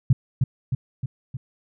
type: tone with echo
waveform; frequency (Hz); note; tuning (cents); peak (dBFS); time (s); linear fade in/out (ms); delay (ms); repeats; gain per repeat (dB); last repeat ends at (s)
sine; 128.5; C3; -31; -11; 0.1-0.13; 5; 310; 4; -4; 1.37
effects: none